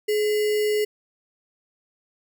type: tone with sample-and-hold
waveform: sine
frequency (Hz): 422.9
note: G#4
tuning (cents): +31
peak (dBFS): -19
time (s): 0.08-0.85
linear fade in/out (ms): 10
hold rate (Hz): 2450
effects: none